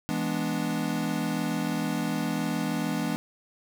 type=chord; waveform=square; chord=E dominant seventh; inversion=none; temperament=equal; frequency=164.81 / 207.7 / 246.9 / 293.7 Hz; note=E3 / G#3 / B3 / D4; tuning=0 / 0 / 0 / 0 cents; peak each=-33 dBFS; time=0.09-3.16 s; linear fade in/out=0 ms; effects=none